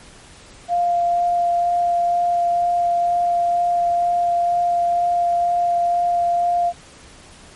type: tone with vibrato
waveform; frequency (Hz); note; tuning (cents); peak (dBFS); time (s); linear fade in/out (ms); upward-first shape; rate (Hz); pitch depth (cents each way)
sine; 697; F5; -4; -15; 0.68-6.73; 50; sine; 2.1; 8
effects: pink hiss -44 dBFS RMS until 7.55 s + MP3 48 kbps